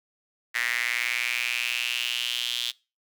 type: tone with high-pass filter sweep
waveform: sawtooth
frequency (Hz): 120.2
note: B2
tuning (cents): -46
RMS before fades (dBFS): -28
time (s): 0.54-2.72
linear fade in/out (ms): 20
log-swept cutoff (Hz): 1900 to 3400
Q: 5.6
effects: noise-tail reverb RT60 0.3 s tail -24 dB re dry